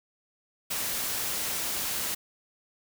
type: noise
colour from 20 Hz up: white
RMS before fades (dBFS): -31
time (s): 0.7-2.15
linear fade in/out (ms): 10
effects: none